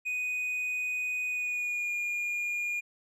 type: tone with pitch glide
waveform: triangle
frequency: 2489 to 2425 Hz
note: D#7 to D#7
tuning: 0 to -45 cents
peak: -28 dBFS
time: 0.05-2.81 s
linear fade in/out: 20 ms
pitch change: -45 cents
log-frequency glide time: 1.27-1.92 s
effects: none